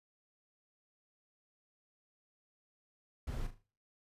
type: noise with echo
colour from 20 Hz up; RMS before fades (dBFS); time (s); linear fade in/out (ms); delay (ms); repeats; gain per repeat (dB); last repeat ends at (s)
brown; -39; 3.27-3.47; 5; 38; 4; -9; 3.622
effects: noise-tail reverb RT60 0.4 s tail -20 dB re dry + resampled to 32000 Hz